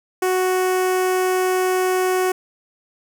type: tone with notch filter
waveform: sawtooth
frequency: 370 Hz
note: F#4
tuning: in tune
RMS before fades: -19 dBFS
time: 0.22-2.32 s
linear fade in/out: 5 ms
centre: 3900 Hz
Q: 1.2
effects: none